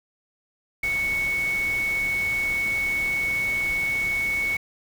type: tone in noise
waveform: sine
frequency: 2217 Hz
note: C#7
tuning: in tune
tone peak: -22 dBFS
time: 0.83-4.57 s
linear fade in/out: 5 ms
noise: pink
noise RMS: -37 dBFS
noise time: 0.83-4.57 s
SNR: +12 dB
effects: none